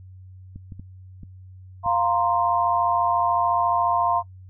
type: clicks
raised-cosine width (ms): 5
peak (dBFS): -26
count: 5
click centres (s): 0.56 / 0.722 / 0.796 / 1.233 / 1.862
type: chord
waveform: sine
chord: F suspended fourth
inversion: none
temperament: equal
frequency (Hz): 698.5 / 932.3 / 1046.5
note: F5 / Bb5 / C6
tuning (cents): 0 / 0 / 0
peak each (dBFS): -23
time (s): 1.83-4.23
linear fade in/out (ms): 50
effects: noise-tail reverb RT60 0.1 s tail -20 dB re dry + added 93 Hz sine -41 dBFS peak until 4.49 s